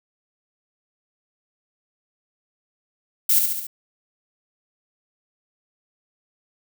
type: noise with echo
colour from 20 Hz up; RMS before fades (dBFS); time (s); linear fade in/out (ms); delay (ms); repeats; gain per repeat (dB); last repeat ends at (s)
violet; -17; 3.29-3.39; 5; 70; 4; -4; 3.67
effects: none